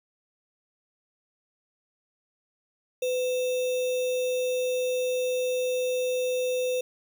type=tone with sample-and-hold; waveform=sine; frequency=504 Hz; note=B4; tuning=35 cents sharp; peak=-24 dBFS; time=3.02-6.81 s; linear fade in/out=5 ms; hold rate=3150 Hz; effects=none